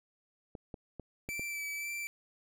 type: clicks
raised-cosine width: 2 ms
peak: -29 dBFS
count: 5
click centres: 0.552 / 0.742 / 0.997 / 1.289 / 1.395 s
type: tone with vibrato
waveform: 45% pulse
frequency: 2321 Hz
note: D7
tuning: 21 cents flat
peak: -36 dBFS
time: 1.29-2.07 s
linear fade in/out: 0 ms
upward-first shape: sine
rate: 1.9 Hz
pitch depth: 20 cents each way
effects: none